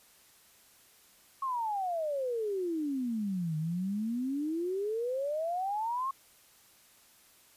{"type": "exponential two-way sweep", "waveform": "sine", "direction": "down then up", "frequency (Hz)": [1101, 152.5, 1101], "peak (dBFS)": -30, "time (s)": [1.42, 6.11], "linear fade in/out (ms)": 5, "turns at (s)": 3.57, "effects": ["white hiss -61 dBFS RMS until 7.56 s", "resampled to 32000 Hz"]}